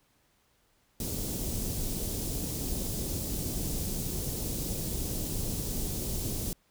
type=band-stop noise; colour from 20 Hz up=pink; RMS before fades=-33 dBFS; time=1-6.53 s; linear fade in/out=2 ms; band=380 to 6100 Hz; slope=12 dB/octave; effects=pink hiss -69 dBFS RMS until 6.7 s